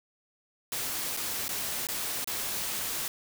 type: noise with dropouts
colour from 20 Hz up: white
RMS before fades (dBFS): -33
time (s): 0.72-3.08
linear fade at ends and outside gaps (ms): 1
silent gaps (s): 1.166-1.172 / 1.481-1.491 / 1.87-1.887 / 2.244-2.274
effects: none